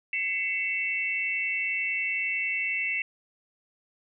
sine tone cluster, 2031 / 2220 / 2671 Hz, B6 / C#7 / E7, +48 / +2 / +22 cents, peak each -34 / -30 / -29 dBFS, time 0.13-3.02 s, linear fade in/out 2 ms, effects none

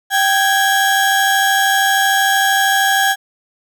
35% pulse tone pair together, 781.5 / 1656 Hz, G5 / G#6, -6 / -5 cents, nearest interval octave + minor second, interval 1301 cents, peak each -13 dBFS, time 0.1-3.16 s, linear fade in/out 50 ms, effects none

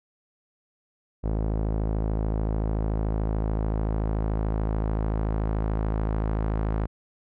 sawtooth tone with low-pass filter sweep, 53.6 Hz, A1, 45 cents flat, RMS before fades -26 dBFS, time 1.23-6.87 s, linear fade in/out 20 ms, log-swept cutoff 650 to 1200 Hz, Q 0.91, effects none

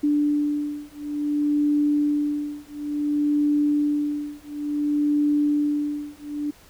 sine beating tone pair, 293.7 / 294.27 Hz, D4 / D4, 0 / +4 cents, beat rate 0.57 Hz, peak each -23 dBFS, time 0.03-6.51 s, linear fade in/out 10 ms, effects pink hiss -52 dBFS RMS until 6.69 s

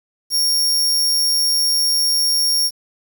sawtooth tone with amplitude modulation, 5550 Hz, F8, 12 cents flat, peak -10 dBFS, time 0.3-2.71 s, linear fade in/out 50 ms, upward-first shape sine, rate 155 Hz, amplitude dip 45%, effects 7-bit

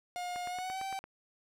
45% pulse tone with pitch glide, 714 to 774.1 Hz, F5 to G5, +38 to -22 cents, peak -36 dBFS, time 0.16-0.99 s, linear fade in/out 0 ms, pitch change +140 cents, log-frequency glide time 0.48-0.83 s
click train, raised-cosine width 0.5 ms, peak -30 dBFS, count 7, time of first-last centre 0.36-1.04 s, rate 8.82 Hz
effects low-pass 11000 Hz 12 dB/octave + 10-bit

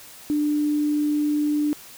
sine tone, 297 Hz, D4, 20 cents sharp, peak -19 dBFS, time 0.3-1.73 s, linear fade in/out 0 ms, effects white hiss -44 dBFS RMS until 1.97 s

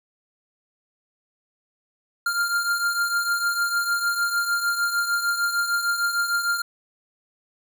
square beating tone pair, 1396.9 / 1403.5 Hz, F6 / F6, 0 / +8 cents, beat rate 6.6 Hz, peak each -23 / -29 dBFS, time 2.26-6.62 s, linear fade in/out 5 ms, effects none

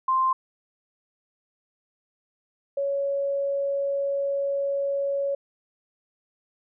sine tone pair in turn, 1046.5 / 557.9 Hz, C6 / C#5, 0 / +11 cents, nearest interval major seventh, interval 1089 cents, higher first, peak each -19 / -23 dBFS, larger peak first, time 0.08-0.33 / 2.77-5.35 s, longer second, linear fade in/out 5 ms, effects none

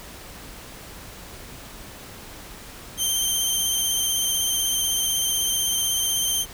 15% pulse tone with vibrato, 3136 Hz, G7, in tune, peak -14 dBFS, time 2.97-6.46 s, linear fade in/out 50 ms, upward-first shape square, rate 16 Hz, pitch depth 17 cents each way, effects added 50 Hz sine -49 dBFS peak until 6.53 s + pink hiss -41 dBFS RMS until 6.53 s

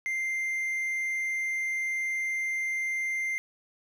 triangle tone, 2093 Hz, C7, in tune, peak -26 dBFS, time 0.06-3.38 s, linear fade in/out 0 ms, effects none

